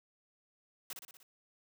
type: noise with echo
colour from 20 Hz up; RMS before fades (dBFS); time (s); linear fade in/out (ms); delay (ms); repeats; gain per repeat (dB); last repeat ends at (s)
white; -42; 0.9-0.93; 2; 60; 5; -4; 1.23
effects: high-pass 200 Hz 12 dB/octave